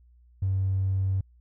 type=tone with tanh clipping; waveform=triangle; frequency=95.7 Hz; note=G2; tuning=41 cents flat; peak=-22 dBFS; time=0.42-1.21 s; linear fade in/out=5 ms; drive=1 dB; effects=added 60 Hz sine -54 dBFS peak until 1.4 s